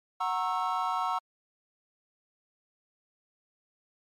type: chord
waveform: triangle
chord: F# dominant seventh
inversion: none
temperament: equal with one note detuned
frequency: 740 / 932.3 / 1090.3 / 1318.5 Hz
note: F#5 / A#5 / C#6 / E6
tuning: 0 / 0 / -29 / 0 cents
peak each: -31 dBFS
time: 0.2-1.19 s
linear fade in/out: 10 ms
effects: MP3 64 kbps